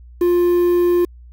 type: tone with quantisation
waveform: triangle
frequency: 351.1 Hz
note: F4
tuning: 9 cents sharp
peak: -10 dBFS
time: 0.21-1.05 s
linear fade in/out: 5 ms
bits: 6
effects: added 60 Hz sine -38 dBFS peak until 1.32 s